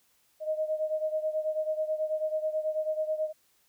sine beating tone pair, 620 / 629.2 Hz, D#5 / D#5, -6 / +19 cents, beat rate 9.2 Hz, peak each -29 / -33 dBFS, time 0.4-3.33 s, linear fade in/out 50 ms, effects white hiss -68 dBFS RMS until 3.68 s

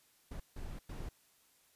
brown noise bursts at uneven times, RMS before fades -43 dBFS, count 3, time 0.31-0.4 / 0.56-0.79 / 0.89-1.09 s, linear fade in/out 5 ms, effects white hiss -69 dBFS RMS until 1.75 s + resampled to 32000 Hz

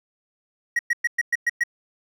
triangle tone bursts, 1900 Hz, A#6, 33 cents sharp, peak -16 dBFS, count 7, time 0.76-1.637 s, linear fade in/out 5 ms, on 31 ms, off 110 ms, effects none

